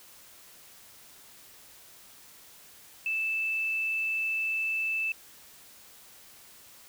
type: tone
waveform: sine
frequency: 2637 Hz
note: E7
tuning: in tune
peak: -27 dBFS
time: 3.06-5.12 s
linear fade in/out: 2 ms
effects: white hiss -53 dBFS RMS until 6.88 s